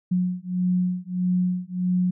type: beating tone pair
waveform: sine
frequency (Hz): 180.3 / 181.9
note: F#3 / F#3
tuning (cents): -45 / -29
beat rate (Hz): 1.6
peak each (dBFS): -24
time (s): 0.11-2.11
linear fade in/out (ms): 10
effects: none